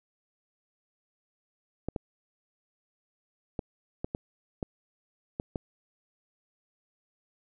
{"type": "clicks", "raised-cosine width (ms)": 2, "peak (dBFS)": -18, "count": 8, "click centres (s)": [1.886, 1.962, 3.592, 4.045, 4.149, 4.628, 5.399, 5.558], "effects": []}